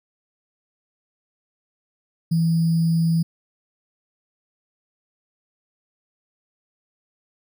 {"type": "tone with sample-and-hold", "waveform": "sine", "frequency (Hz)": 164.81, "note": "E3", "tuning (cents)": 0, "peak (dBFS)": -16, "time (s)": [2.31, 3.23], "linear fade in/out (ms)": 10, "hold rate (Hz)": 4900, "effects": []}